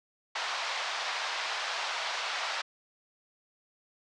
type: band-pass noise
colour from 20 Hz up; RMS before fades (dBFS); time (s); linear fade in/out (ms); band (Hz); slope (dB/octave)
pink; -34; 0.35-2.62; 10; 740 to 5200; 24
effects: resampled to 22050 Hz